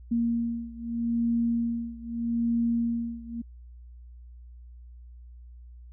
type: beating tone pair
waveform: sine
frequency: 233.1 / 233.9 Hz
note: A#3 / A#3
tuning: 0 / +6 cents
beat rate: 0.8 Hz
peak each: -27 / -29 dBFS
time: 0.11-3.42 s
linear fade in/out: 10 ms
effects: added 60 Hz sine -44 dBFS peak until 5.92 s

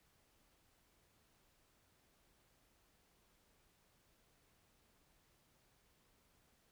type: silence
effects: pink hiss -74 dBFS RMS until 6.71 s

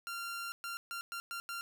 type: tone bursts at uneven times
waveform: sawtooth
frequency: 1383 Hz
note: F6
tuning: 17 cents flat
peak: -35 dBFS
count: 6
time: 0.07-0.52 / 0.64-0.77 / 0.91-1.01 / 1.12-1.2 / 1.31-1.4 / 1.49-1.61 s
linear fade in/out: 0 ms
effects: none

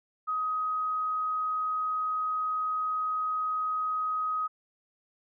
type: tone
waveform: sine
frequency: 1259 Hz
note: D#6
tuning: 20 cents sharp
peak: -27 dBFS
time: 0.27-4.48 s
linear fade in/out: 20 ms
effects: none

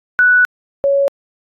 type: tone pair in turn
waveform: sine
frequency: 1480 / 557.4 Hz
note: F#6 / C#5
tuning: 0 / +9 cents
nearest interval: octave + perfect fourth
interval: 1691 cents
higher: first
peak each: -7 / -10 dBFS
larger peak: first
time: 0.19-0.45 / 0.84-1.08 s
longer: first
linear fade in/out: 0 ms
effects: AAC 48 kbps

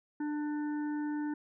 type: harmonic tone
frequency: 297.5 Hz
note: D4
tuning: 22 cents sharp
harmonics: 1 / 3 / 5 / 6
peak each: -32 / -45 / -49 / -53 dBFS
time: 0.2-1.34 s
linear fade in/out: 5 ms
effects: none

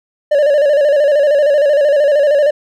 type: tone with vibrato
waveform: triangle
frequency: 579 Hz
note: D5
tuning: 25 cents flat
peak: -6 dBFS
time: 0.31-2.51 s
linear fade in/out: 10 ms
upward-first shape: square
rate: 13 Hz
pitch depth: 64 cents each way
effects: none

